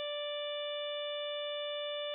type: harmonic tone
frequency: 587.3 Hz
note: D5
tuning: in tune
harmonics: 1 / 2 / 3 / 4 / 5 / 6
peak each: -37 / -49 / -51 / -50 / -44 / -43 dBFS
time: 0-2.14 s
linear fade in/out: 0 ms
effects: none